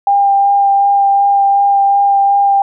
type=tone with vibrato; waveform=sine; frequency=798 Hz; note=G5; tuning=31 cents sharp; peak=-7 dBFS; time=0.07-2.62 s; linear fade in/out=2 ms; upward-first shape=sine; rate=2.7 Hz; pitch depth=11 cents each way; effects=none